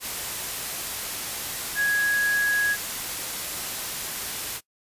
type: tone in noise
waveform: sine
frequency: 1661.2 Hz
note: G#6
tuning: in tune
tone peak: -20 dBFS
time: 1.75-2.77 s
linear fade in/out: 50 ms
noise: white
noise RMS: -31 dBFS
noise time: 0-4.61 s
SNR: +8 dB
effects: noise-tail reverb RT60 0.1 s tail -21 dB re dry + resampled to 32000 Hz